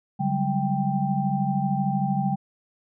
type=tone cluster; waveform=sine; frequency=142.2 / 187.6 / 200.6 / 786 Hz; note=C#3 / F#3 / G3 / G5; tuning=+45 / +24 / +40 / +4 cents; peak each=-27 dBFS; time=0.19-2.36 s; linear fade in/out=20 ms; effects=none